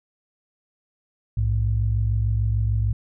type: tone pair together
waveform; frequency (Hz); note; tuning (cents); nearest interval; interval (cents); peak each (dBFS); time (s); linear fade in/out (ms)
sine; 59.77 / 106.5; A#1 / G#2; +44 / +44; minor seventh; 1000; -22 / -20; 1.37-2.93; 5
effects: tanh soft clip ceiling -11 dBFS